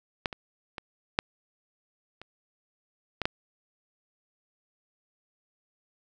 clicks, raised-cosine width 0.3 ms, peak -11 / -21 / -20 / -6 / -27 / -13 / -9 dBFS, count 7, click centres 0.258 / 0.328 / 0.782 / 1.189 / 2.216 / 3.217 / 3.255 s, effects none

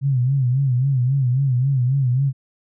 sine tone with vibrato, 130.81 Hz, C3, in tune, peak -15 dBFS, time 0.01-2.33 s, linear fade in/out 50 ms, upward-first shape sine, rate 3.7 Hz, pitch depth 120 cents each way, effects none

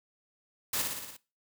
white noise with echo, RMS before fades -31 dBFS, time 0.73-0.82 s, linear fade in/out 5 ms, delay 58 ms, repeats 6, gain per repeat -3 dB, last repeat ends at 1.168 s, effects noise-tail reverb RT60 0.3 s tail -20 dB re dry

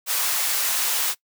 white high-pass noise, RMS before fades -23 dBFS, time 0.06-1.15 s, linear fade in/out 50 ms, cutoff 680 Hz, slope 12 dB/octave, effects noise-tail reverb RT60 0.1 s tail -21 dB re dry

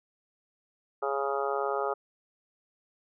harmonic tone, 138.59 Hz, C#3, in tune, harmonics 3 / 4 / 5 / 6 / 7 / 8 / 9 / 10, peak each -32 / -34 / -36 / -35 / -41 / -44 / -34 / -42 dBFS, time 1.02-1.94 s, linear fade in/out 10 ms, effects none

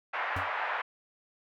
pink band-pass noise, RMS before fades -33 dBFS, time 0.13-0.82 s, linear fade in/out 10 ms, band 730 to 2200 Hz, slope 24 dB/octave
square tone with exponential decay, 92.5 Hz, F#2, in tune, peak -31 dBFS, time 0.36-0.51 s, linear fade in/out 5 ms, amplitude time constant 31 ms
effects none

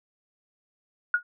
sine tone with exponential decay, 1444 Hz, F#6, 43 cents flat, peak -15 dBFS, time 1.14-1.23 s, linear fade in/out 2 ms, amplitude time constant 19 ms, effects none

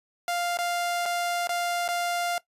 sawtooth tone with dropouts, 698.5 Hz, F5, in tune, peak -22 dBFS, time 0.28-2.38 s, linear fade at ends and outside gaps 1 ms, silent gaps 0.572-0.587 / 1.056-1.06 / 1.472-1.492 / 1.879-1.887 s, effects noise-tail reverb RT60 0.1 s tail -18 dB re dry + resampled to 32000 Hz

